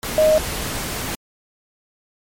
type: tone in noise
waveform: sine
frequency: 622.3 Hz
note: D#5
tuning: in tune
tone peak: -11 dBFS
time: 0.18-0.38 s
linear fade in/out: 0 ms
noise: pink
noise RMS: -26 dBFS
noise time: 0.03-1.15 s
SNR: +12 dB
effects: MP3 64 kbps